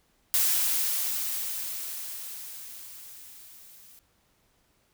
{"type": "noise with level ramp", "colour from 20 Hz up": "blue", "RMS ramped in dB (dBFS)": [-23, -53], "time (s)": [0.34, 3.99], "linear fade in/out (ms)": 0, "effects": ["pink hiss -68 dBFS RMS until 4.93 s"]}